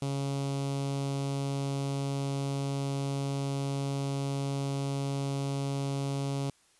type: tone with notch filter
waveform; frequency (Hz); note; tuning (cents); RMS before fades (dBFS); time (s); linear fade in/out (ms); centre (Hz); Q
sawtooth; 138.59; C#3; 0; -32; 0.02-6.5; 2; 1700; 0.97
effects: white hiss -65 dBFS RMS until 6.79 s + resampled to 24000 Hz